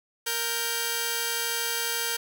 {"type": "tone pair together", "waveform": "5% pulse", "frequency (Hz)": [466.2, 1568], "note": ["A#4", "G6"], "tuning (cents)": [0, 0], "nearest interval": "octave + major sixth", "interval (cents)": 2100, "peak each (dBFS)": [-18, -18], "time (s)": [0.26, 2.17], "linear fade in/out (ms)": 10, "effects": []}